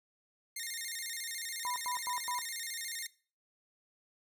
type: tone with vibrato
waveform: 10% pulse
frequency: 1974 Hz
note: B6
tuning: 1 cent flat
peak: -29 dBFS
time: 0.56-3.07 s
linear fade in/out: 5 ms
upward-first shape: square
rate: 14 Hz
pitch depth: 120 cents each way
type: tone bursts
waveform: sine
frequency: 987.8 Hz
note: B5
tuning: in tune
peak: -34 dBFS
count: 4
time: 1.65-2.39 s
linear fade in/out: 0 ms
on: 110 ms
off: 100 ms
effects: noise-tail reverb RT60 0.4 s tail -20 dB re dry